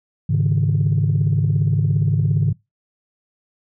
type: chord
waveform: sine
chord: Ab suspended fourth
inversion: none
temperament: just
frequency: 103.83 / 138.43 / 155.74 Hz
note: Ab2 / Db3 / Eb3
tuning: 0 / -2 / +2 cents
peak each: -18 dBFS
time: 0.29-2.53 s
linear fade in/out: 10 ms
effects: noise-tail reverb RT60 0.2 s tail -22 dB re dry + tanh soft clip ceiling -9 dBFS